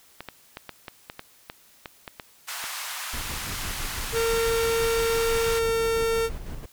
clicks, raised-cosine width 0.3 ms, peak -19 dBFS, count 12, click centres 0.206 / 0.287 / 0.571 / 0.693 / 0.882 / 1.099 / 1.194 / 1.499 / 1.858 / 2.078 / 2.198 / 2.64 s
pink band-pass noise, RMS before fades -34 dBFS, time 2.47-5.6 s, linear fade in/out 20 ms, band 910 to 16000 Hz, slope 24 dB/octave
brown noise with tremolo, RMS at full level -33 dBFS, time 3.13-6.66 s, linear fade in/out 10 ms, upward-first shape square, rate 6 Hz, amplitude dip 45%
45% pulse tone with pitch glide, 457.6 to 454.7 Hz, A#4 to A#4, -32 to -43 cents, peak -22 dBFS, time 4.12-6.3 s, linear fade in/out 50 ms, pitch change -11 cents, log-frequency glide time 5.58-5.64 s
effects white hiss -56 dBFS RMS until 6.72 s

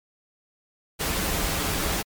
pink noise with comb filter, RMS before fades -26 dBFS, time 0.99-2.03 s, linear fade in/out 20 ms, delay 8.2 ms, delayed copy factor -0.5, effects MP3 96 kbps

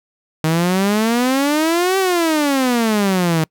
sawtooth exponential two-way sweep, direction up then down, 155.56 to 389.2 to 155.56 Hz, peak -10 dBFS, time 0.44-3.44 s, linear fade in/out 0 ms, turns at 1.98 s, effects noise-tail reverb RT60 0.1 s tail -26 dB re dry

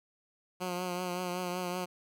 10% pulse tone with vibrato, 179.9 Hz, F#3, 48 cents flat, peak -25 dBFS, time 0.6-1.86 s, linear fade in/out 20 ms, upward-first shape triangle, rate 5.3 Hz, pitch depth 40 cents each way, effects none

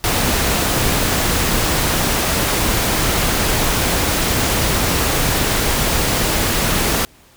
pink noise, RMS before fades -17 dBFS, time 0.04-7.05 s, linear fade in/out 0 ms, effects pink hiss -49 dBFS RMS until 7.36 s

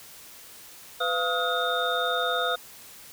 sine tone cluster, 502 / 690 / 1266 / 1434 / 3659 Hz, B4 / F5 / D#6 / F6 / A#7, +28 / -21 / +30 / +45 / -33 cents, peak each -30 dBFS, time 1-2.56 s, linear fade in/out 10 ms, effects white hiss -47 dBFS RMS until 3.12 s

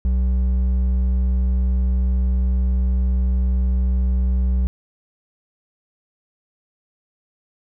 sine tone with hard clipping, 62.7 Hz, B1, 27 cents sharp, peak -17 dBFS, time 0.05-4.67 s, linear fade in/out 0 ms, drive 5 dB, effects none

